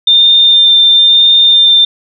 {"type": "tone with vibrato", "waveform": "sine", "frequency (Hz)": 3604, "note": "A7", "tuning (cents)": 41, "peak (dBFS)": -3, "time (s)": [0.07, 1.85], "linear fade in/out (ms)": 5, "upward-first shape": "sine", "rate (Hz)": 1, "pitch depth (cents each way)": 9, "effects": []}